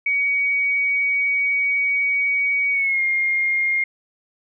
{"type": "tone with pitch glide", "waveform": "sine", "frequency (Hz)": [2254, 2127], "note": ["C#7", "C7"], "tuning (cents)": [28, 28], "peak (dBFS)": -17, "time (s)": [0.06, 3.84], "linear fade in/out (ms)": 5, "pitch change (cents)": -100, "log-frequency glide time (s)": [2.71, 3.02], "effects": []}